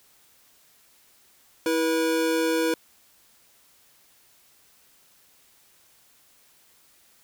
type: tone pair together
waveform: square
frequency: 325.6 / 483.8 Hz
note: E4 / B4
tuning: -21 / -36 cents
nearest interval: perfect fifth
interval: 685 cents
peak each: -25 dBFS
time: 1.66-2.74 s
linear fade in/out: 2 ms
effects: white hiss -59 dBFS RMS until 7.23 s